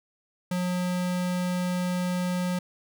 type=tone; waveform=square; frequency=180 Hz; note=F#3; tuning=47 cents flat; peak=-26 dBFS; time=0.51-2.59 s; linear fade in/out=5 ms; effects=none